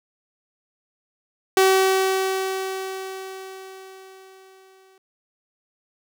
sawtooth tone with exponential decay, 381.1 Hz, G4, 49 cents flat, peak -9 dBFS, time 1.57-4.98 s, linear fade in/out 2 ms, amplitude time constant 740 ms, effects none

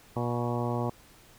harmonic tone with a mistuned harmonic, 120 Hz, B2, 49 cents flat, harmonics 1 / 2 / 3 / 4 / 5 / 6 / 7 / 8 / 9, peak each -31 / -34 / -36 / -37 / -38 / -39 / -39 / -40 / -41 dBFS, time 0.16-0.9 s, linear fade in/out 5 ms, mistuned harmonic 9, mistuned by +47 cents, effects pink hiss -56 dBFS RMS until 1.38 s

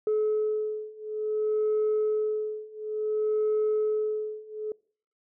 sine beating tone pair, 428.3 / 428.87 Hz, A4 / A4, -47 / -44 cents, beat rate 0.57 Hz, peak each -27 / -26 dBFS, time 0.07-4.72 s, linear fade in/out 2 ms, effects noise-tail reverb RT60 0.5 s tail -25 dB re dry + tanh soft clip ceiling -20 dBFS

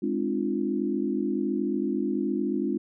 sine chord, D half-diminished seventh, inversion second, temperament equal with one note detuned, 207.7 / 261.6 / 300.4 / 349.2 Hz, Ab3 / C4 / D4 / F4, 0 / 0 / +39 / 0 cents, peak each -30 dBFS, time 0.02-2.78 s, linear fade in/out 10 ms, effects none

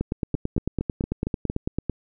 two click trains, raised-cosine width 3 ms, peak -11 / -13 dBFS, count 18 / 6, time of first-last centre 0.01-1.897 / 0.35-1.499 s, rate 9.01 / 4.35 Hz, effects none

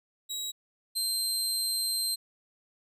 25% pulse tone pair in turn, 3854 / 4140 Hz, B7 / C8, -43 / -19 cents, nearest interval minor second, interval 124 cents, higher second, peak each -29 / -23 dBFS, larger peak second, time 0.29-0.52 / 0.95-2.16 s, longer second, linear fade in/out 20 ms, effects none

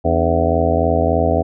harmonic tone with a mistuned harmonic, 83.4 Hz, E2, 21 cents sharp, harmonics 1 / 2 / 3 / 4 / 5 / 6 / 7 / 8 / 9, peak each -19 / -25 / -23 / -24 / -23 / -21 / -24 / -19 / -23 dBFS, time 0.04-1.43 s, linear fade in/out 20 ms, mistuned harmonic 4, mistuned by -150 cents, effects none

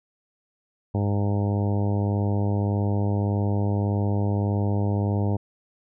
harmonic tone, 101.7 Hz, G#2, 36 cents flat, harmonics 1 / 2 / 3 / 4 / 5 / 6 / 7 / 8 / 9, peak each -22 / -28 / -32 / -34 / -36 / -38 / -39 / -40 / -41 dBFS, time 0.94-5.37 s, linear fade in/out 10 ms, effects none

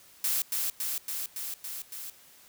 blue noise with echo, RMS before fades -28 dBFS, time 0.24-0.42 s, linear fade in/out 2 ms, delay 280 ms, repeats 6, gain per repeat -2 dB, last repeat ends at 2.1 s, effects white hiss -56 dBFS RMS until 2.48 s

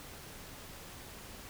silence, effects pink hiss -49 dBFS RMS until 1.49 s

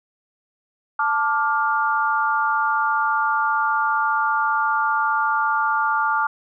sine chord, D minor, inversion second, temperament just, 881 / 1174.7 / 1409.6 Hz, A5 / D6 / F6, +2 / 0 / +16 cents, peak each -22 dBFS, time 0.99-6.27 s, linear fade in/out 5 ms, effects none

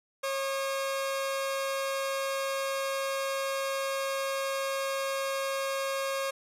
sawtooth tone pair together, 544 / 1221.2 Hz, C#5 / D#6, -33 / -33 cents, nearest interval octave + major second, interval 1400 cents, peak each -26 / -35 dBFS, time 0.23-6.31 s, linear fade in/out 10 ms, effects resampled to 32000 Hz + 10-bit

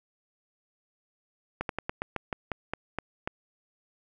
slowing click train, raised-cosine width 0.5 ms, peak -15 dBFS, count 11, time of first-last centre 1.61-3.275 s, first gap 82 ms, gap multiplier 1.15, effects none

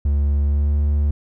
triangle tone with pitch glide, 71.6 to 73.1 Hz, D2 to D2, -43 to -7 cents, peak -13 dBFS, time 0.05-1.11 s, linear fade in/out 5 ms, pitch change +36 cents, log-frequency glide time 0.44-0.75 s, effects none

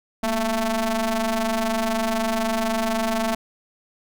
sawtooth ring-modulated tone, 220 Hz, A3, in tune, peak -14 dBFS, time 0.23-3.35 s, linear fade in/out 5 ms, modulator 452 Hz, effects none

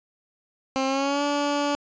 15% pulse tone with pitch glide, 266.1 to 288.5 Hz, C4 to D4, +29 to -31 cents, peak -16 dBFS, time 0.76-1.75 s, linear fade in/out 0 ms, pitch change +140 cents, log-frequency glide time 0.86-1.23 s, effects resampled to 16000 Hz

